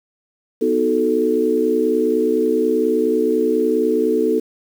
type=chord; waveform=sine; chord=B dominant seventh; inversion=none; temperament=equal; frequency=246.9 / 311.1 / 370 / 440 Hz; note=B3 / D#4 / F#4 / A4; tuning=0 / 0 / 0 / 0 cents; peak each=-22 / -21 / -22 / -17 dBFS; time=0.61-4.4 s; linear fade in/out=10 ms; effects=7-bit